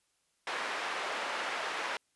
white band-pass noise, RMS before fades -36 dBFS, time 0.47-1.97 s, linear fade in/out 2 ms, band 520 to 1900 Hz, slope 12 dB/octave, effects white hiss -75 dBFS RMS until 2.15 s + resampled to 24000 Hz

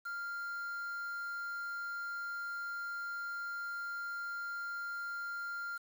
triangle tone with quantisation, 1396.9 Hz, F6, in tune, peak -36 dBFS, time 0.05-5.78 s, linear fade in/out 10 ms, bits 9, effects none

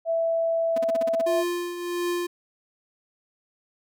sine tone, 661 Hz, E5, 5 cents sharp, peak -21 dBFS, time 0.05-1.44 s, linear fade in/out 50 ms
sawtooth tone bursts, 252.5 Hz, B3, 39 cents sharp, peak -27 dBFS, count 8, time 0.76-1.215 s, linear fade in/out 5 ms, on 21 ms, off 41 ms
square tone with tremolo, 350 Hz, F4, 4 cents sharp, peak -24 dBFS, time 1.26-2.27 s, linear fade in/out 10 ms, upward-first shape triangle, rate 1.5 Hz, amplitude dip 65%
effects none

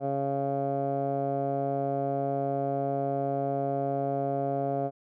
15% pulse tone with low-pass filter, 138.59 Hz, C#3, in tune, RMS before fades -29 dBFS, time 0-4.91 s, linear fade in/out 50 ms, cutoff 700 Hz, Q 5.5, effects none

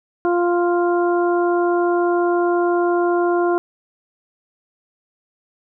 harmonic tone, 349.2 Hz, F4, in tune, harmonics 1 / 2 / 3 / 4, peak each -16 / -22 / -26 / -28 dBFS, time 0.25-3.58 s, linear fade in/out 0 ms, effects none

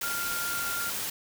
sine tone in noise, 1396.9 Hz, F6, in tune, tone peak -32 dBFS, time 0.03-0.9 s, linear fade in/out 5 ms, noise white, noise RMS -33 dBFS, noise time 0.01-1.1 s, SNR -2 dB, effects none

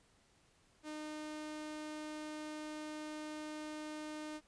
sawtooth tone, 305.5 Hz, D#4, 32 cents flat, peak -39 dBFS, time 0.83-4.41 s, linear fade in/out 50 ms, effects pink hiss -70 dBFS RMS until 4.47 s + resampled to 22050 Hz

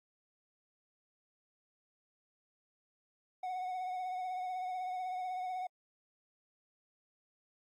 triangle tone with vibrato, 737 Hz, F#5, 7 cents flat, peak -34 dBFS, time 3.43-5.67 s, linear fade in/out 5 ms, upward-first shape triangle, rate 16 Hz, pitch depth 37 cents each way, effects AAC 64 kbps

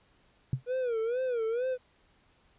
sine tone with exponential decay, 129.6 Hz, C3, 16 cents flat, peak -21 dBFS, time 0.53-0.63 s, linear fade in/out 2 ms, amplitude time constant 20 ms
triangle tone with vibrato, 479.8 Hz, A#4, 50 cents sharp, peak -26 dBFS, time 0.66-1.78 s, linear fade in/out 50 ms, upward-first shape sine, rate 2.2 Hz, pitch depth 140 cents each way
effects pink hiss -66 dBFS RMS until 2.58 s + resampled to 8000 Hz

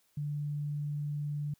sine tone, 146.83 Hz, D3, in tune, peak -32 dBFS, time 0.17-1.54 s, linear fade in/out 5 ms, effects white hiss -71 dBFS RMS until 1.59 s

